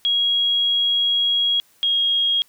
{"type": "tone pair in turn", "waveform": "sine", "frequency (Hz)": [3300, 3272], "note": ["G#7", "G#7"], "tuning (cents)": [-12, -26], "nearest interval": "unison", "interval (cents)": 14, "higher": "first", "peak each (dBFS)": -16, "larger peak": "neither", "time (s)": [[0.05, 1.6], [1.83, 2.42]], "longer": "first", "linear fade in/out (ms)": 0, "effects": ["white hiss -57 dBFS RMS until 2.48 s"]}